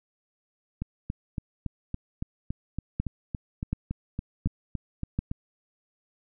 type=two click trains; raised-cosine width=5 ms; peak=-14 / -18 dBFS; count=4 / 17; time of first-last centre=3-5.19 / 0.82-5.314 s; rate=1.37 / 3.56 Hz; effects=none